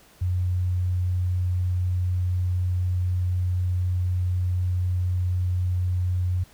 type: tone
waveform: sine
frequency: 90.4 Hz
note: F#2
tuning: 40 cents flat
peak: -21 dBFS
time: 0.21-6.44 s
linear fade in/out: 10 ms
effects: pink hiss -54 dBFS RMS until 6.53 s